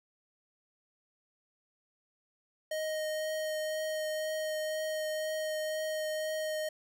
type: tone with vibrato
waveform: square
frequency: 622.3 Hz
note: D#5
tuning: in tune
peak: -33 dBFS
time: 2.71-6.69 s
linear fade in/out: 5 ms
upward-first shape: triangle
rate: 2 Hz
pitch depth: 11 cents each way
effects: none